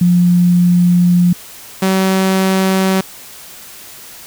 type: tone pair in turn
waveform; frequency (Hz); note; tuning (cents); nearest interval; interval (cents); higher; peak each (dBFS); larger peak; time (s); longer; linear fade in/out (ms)
sine / sawtooth; 176.5 / 190.04; F3 / F#3; +19 / +47; minor second; 128; second; -7; neither; 0.01-1.33 / 1.82-3.01; first; 5
effects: white hiss -35 dBFS RMS until 4.26 s